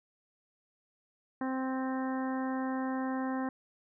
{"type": "harmonic tone", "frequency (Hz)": 261.6, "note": "C4", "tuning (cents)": 0, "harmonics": [1, 2, 3, 4, 5, 6, 7], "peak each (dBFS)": [-32, -41, -40, -42, -49, -47, -47], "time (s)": [1.41, 3.49], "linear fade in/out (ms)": 2, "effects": []}